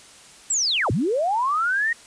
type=linear two-way sweep; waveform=sine; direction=down then up; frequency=7960 to 86 to 1893 Hz; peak=-19 dBFS; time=0.5-1.93 s; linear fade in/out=5 ms; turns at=0.91 s; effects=white hiss -47 dBFS RMS until 2.06 s + resampled to 22050 Hz